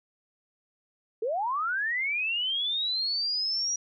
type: linear sweep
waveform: sine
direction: up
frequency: 415.3 to 5790 Hz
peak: -26 dBFS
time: 1.22-3.76 s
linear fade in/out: 5 ms
effects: none